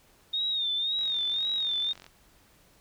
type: tone with vibrato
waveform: sine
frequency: 3680 Hz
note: A#7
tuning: 23 cents flat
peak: -26 dBFS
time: 0.33-1.93 s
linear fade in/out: 10 ms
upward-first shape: sine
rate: 1.9 Hz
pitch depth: 80 cents each way
type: click train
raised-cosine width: 0.2 ms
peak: -30 dBFS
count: 50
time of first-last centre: 0.99-2.065 s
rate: 45.6 Hz
effects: pink hiss -61 dBFS RMS until 2.8 s